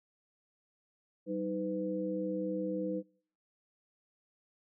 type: tone cluster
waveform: sine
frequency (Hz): 190.6 / 313.7 / 502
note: G3 / D#4 / B4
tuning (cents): -48 / +14 / +28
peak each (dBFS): -38 / -36 / -36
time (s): 1.26-3.03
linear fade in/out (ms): 50
effects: noise-tail reverb RT60 0.6 s tail -26 dB re dry